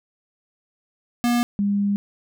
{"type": "tone pair in turn", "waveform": ["square", "sine"], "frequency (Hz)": [240.1, 201.9], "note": ["B3", "G#3"], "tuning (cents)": [-49, -49], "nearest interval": "minor third", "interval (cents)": 300, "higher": "first", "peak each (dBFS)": -18, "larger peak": "neither", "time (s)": [[1.24, 1.43], [1.59, 1.96]], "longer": "second", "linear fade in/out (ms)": 0, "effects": []}